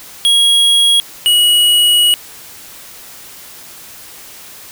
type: tone pair in turn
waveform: square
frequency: 3300 / 2912 Hz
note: G#7 / F#7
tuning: -12 / -28 cents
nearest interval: major second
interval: 216 cents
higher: first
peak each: -8 dBFS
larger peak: neither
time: 0.25-1 / 1.26-2.14 s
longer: second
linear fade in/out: 0 ms
effects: white hiss -35 dBFS RMS until 4.71 s